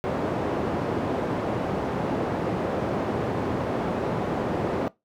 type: band-pass noise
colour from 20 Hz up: white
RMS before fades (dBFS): -27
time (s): 0.04-4.88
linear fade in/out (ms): 0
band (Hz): 100 to 570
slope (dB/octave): 12
effects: noise-tail reverb RT60 0.2 s tail -21 dB re dry